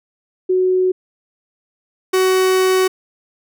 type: tone pair in turn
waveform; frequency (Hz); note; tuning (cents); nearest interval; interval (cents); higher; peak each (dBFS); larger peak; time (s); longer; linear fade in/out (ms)
sine / 45% pulse; 370 / 374.5; F#4 / F#4; 0 / +21; unison; 21; second; -12; neither; 0.49-0.92 / 2.13-2.88; second; 10
effects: none